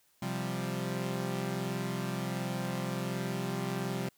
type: chord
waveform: sawtooth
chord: C suspended fourth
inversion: none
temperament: equal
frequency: 130.81 / 174.61 / 196 Hz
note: C3 / F3 / G3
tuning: 0 / 0 / 0 cents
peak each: -33 dBFS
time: 0.22-4.09 s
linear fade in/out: 5 ms
effects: white hiss -69 dBFS RMS until 4.17 s